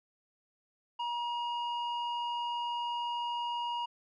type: tone with low-pass filter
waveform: square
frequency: 953 Hz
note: A#5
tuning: 38 cents sharp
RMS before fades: -35 dBFS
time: 0.99-3.86 s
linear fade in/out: 10 ms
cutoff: 2400 Hz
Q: 2
effects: none